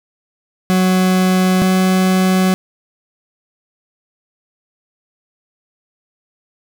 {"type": "tone pair in turn", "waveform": "40% pulse", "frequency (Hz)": [185.4, 186.58], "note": ["F#3", "F#3"], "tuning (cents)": [4, 15], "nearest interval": "unison", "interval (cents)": 11, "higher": "second", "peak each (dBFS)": -10, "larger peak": "neither", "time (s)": [[0.7, 1.62], [1.62, 2.54]], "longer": "neither", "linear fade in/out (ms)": 0, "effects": []}